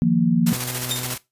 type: chord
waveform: sine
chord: Eb suspended second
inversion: none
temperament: just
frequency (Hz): 155.56 / 175.01 / 233.3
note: Eb3 / F3 / Bb3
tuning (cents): 0 / +4 / +2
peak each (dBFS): -23 / -18 / -18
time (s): 0.02-0.53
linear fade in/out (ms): 0
type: noise with tremolo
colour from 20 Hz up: white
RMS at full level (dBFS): -26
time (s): 0.46-1.18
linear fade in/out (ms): 10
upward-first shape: square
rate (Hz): 14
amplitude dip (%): 45
type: tone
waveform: sawtooth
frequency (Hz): 124.9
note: B2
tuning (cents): +20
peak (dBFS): -26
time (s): 0.49-1.16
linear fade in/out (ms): 20
type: tone with exponential decay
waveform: sawtooth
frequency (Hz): 3655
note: A#7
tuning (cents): -35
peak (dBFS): -16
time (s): 0.91-1.1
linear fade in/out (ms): 0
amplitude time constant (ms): 40
effects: noise-tail reverb RT60 0.2 s tail -18 dB re dry + resampled to 32000 Hz